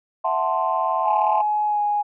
sine chord, F# half-diminished seventh, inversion third, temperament equal, 659.3 / 740 / 880 / 1046.5 Hz, E5 / F#5 / A5 / C6, 0 / 0 / 0 / 0 cents, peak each -25 / -25 / -24 / -23 dBFS, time 0.24-1.42 s, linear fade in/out 10 ms
sine tone with pitch glide, 843 to 829 Hz, G#5 to G#5, +26 to -3 cents, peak -18 dBFS, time 1.05-2.03 s, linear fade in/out 20 ms, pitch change -29 cents, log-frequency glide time 1.66-1.81 s
effects tanh soft clip ceiling -9 dBFS

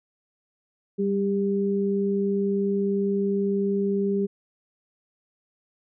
sine tone pair together, 196.9 / 398.8 Hz, G3 / G4, +8 / +30 cents, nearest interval octave, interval 1222 cents, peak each -24 dBFS, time 0.98-4.27 s, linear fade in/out 20 ms, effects none

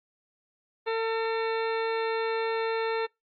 harmonic tone with a mistuned harmonic, 450.3 Hz, A4, 40 cents sharp, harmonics 1 / 2 / 3 / 4 / 5 / 6 / 8 / 9, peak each -27 / -33 / -37 / -39 / -41 / -43 / -45 / -46 dBFS, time 0.86-3.07 s, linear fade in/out 20 ms, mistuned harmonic 9, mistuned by +30 cents, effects noise-tail reverb RT60 0.2 s tail -25 dB re dry + Opus 24 kbps

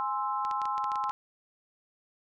sine chord, Ab augmented, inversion none, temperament equal, 830.6 / 1046.5 / 1318.5 Hz, Ab5 / C6 / E6, 0 / 0 / 0 cents, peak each -33 / -31 / -35 dBFS, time 0-1.11 s, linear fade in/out 0 ms
clicks, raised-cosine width 0.2 ms, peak -25 dBFS, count 10, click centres 0.45 / 0.512 / 0.617 / 0.655 / 0.78 / 0.842 / 0.918 / 0.957 / 1.04 / 1.095 s
effects none

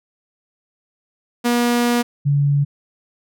sawtooth / sine tone pair in turn, 240 / 142.7 Hz, B3 / D3, -49 / -49 cents, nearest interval major sixth, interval 900 cents, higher first, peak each -11 / -13 dBFS, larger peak first, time 1.44-2.03 / 2.25-2.65 s, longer first, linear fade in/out 20 ms, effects none

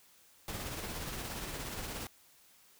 pink noise with tremolo, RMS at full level -39 dBFS, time 0.48-2.07 s, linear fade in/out 2 ms, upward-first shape triangle, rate 17 Hz, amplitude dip 40%, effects white hiss -63 dBFS RMS until 2.79 s

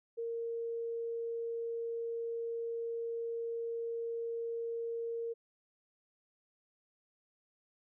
sine tone, 462.9 Hz, A#4, 12 cents flat, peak -35 dBFS, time 0.17-5.34 s, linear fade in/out 20 ms, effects none

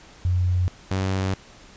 sine / sawtooth tone pair in turn, 89.9 / 95.25 Hz, F#2 / G2, -49 / -49 cents, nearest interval minor second, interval 100 cents, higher second, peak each -18 dBFS, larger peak neither, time 0.25-0.68 / 0.91-1.34 s, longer neither, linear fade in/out 0 ms, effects pink hiss -48 dBFS RMS until 1.76 s + resampled to 16000 Hz

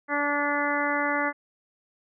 harmonic tone, 289.5 Hz, D4, 25 cents flat, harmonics 1 / 2 / 3 / 4 / 5 / 6 / 7, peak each -31 / -31 / -31 / -31 / -31 / -31 / -31 dBFS, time 0.08-1.33 s, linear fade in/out 50 ms, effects none

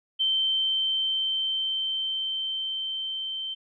sine tone with level ramp, 3109 Hz, G7, 15 cents flat, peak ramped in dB -21 to -30 dBFS, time 0.19-3.55 s, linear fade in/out 20 ms, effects none

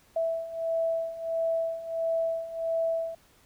sine beating tone pair, 657 / 658.5 Hz, E5 / E5, -6 / -2 cents, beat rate 1.5 Hz, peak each -32 / -28 dBFS, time 0.16-3.15 s, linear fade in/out 5 ms, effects pink hiss -61 dBFS RMS until 3.45 s

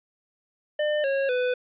square tone with pitch steps, 600 / 547 / 498.7 Hz, D5 / C#5 / B4, +37 / -23 / +17 cents, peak -23 dBFS, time 0.79-1.54 s, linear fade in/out 5 ms, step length 250 ms, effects resampled to 8000 Hz + 10-bit

